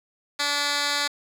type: tone with band-pass filter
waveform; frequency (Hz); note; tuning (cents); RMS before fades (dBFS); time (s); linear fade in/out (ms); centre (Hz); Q
10% pulse; 288.4; D4; -31; -25; 0.39-1.08; 10; 4000; 1.1
effects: 7-bit